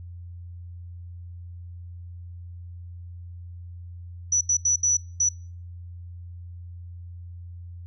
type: tone bursts at uneven times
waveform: sine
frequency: 5920 Hz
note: F#8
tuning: in tune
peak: -18 dBFS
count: 5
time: 4.32-4.41 / 4.49-4.57 / 4.65-4.76 / 4.83-4.97 / 5.2-5.29 s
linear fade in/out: 5 ms
effects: noise-tail reverb RT60 0.4 s tail -26 dB re dry + added 87 Hz sine -37 dBFS peak until 7.86 s